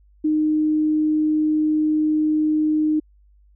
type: tone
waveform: sine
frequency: 307.6 Hz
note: D#4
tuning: 20 cents flat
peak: -16 dBFS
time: 0.24-3 s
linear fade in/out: 10 ms
effects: added 50 Hz sine -51 dBFS peak until 3.55 s